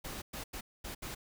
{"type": "noise bursts at uneven times", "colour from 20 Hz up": "pink", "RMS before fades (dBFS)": -42, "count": 5, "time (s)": [[0.04, 0.22], [0.33, 0.44], [0.53, 0.61], [0.84, 0.95], [1.02, 1.15]], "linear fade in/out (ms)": 10, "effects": []}